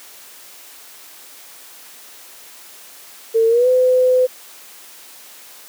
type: tone with pitch glide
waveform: sine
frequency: 452.1 to 507.5 Hz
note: A4 to B4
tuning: +47 to +47 cents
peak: -10 dBFS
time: 3.34-4.27 s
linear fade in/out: 20 ms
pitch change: +200 cents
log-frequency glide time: 3.48-3.68 s
effects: white hiss -41 dBFS RMS until 5.68 s + high-pass 300 Hz 12 dB/octave